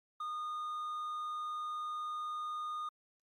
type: tone with hard clipping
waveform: sine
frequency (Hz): 1226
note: D#6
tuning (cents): -26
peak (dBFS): -38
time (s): 0.2-2.89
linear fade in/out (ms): 5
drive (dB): 3
effects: Opus 48 kbps